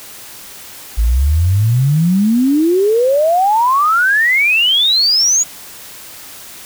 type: exponential sweep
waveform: sine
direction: up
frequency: 52.1 to 6910 Hz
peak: -9 dBFS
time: 0.97-5.44 s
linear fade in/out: 20 ms
effects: white hiss -34 dBFS RMS until 6.65 s